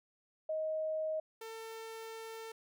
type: tone pair in turn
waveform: sine / sawtooth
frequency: 628 / 448.4 Hz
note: D#5 / A4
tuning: +16 / +33 cents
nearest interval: tritone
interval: 583 cents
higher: first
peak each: -33 / -40 dBFS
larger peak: first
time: 0.49-1.2 / 1.41-2.52 s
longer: second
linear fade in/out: 5 ms
effects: none